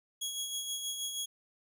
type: tone with tremolo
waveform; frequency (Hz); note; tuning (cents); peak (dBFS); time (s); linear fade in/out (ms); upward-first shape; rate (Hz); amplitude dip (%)
20% pulse; 3322; G#7; 0; -28; 0.21-1.26; 10; sine; 6.3; 45
effects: none